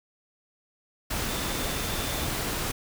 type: tone in noise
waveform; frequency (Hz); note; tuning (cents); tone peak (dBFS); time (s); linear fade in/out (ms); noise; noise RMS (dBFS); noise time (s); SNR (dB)
sine; 3549; A7; +14; -41; 1.28-2.26; 10; pink; -30; 1.1-2.72; -14
effects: none